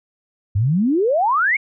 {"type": "exponential sweep", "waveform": "sine", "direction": "up", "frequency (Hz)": [92.5, 2268], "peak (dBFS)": -14, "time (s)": [0.55, 1.57], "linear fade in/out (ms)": 10, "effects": []}